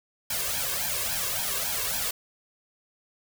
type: noise with flanger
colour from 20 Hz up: white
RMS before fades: -29 dBFS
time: 0.3-2.11 s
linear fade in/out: 5 ms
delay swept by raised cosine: 1.2 to 1.89 ms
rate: 3.6 Hz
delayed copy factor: +0.9
effects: none